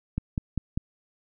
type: click train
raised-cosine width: 5 ms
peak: -14 dBFS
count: 4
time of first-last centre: 0.18-0.775 s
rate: 5.04 Hz
effects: none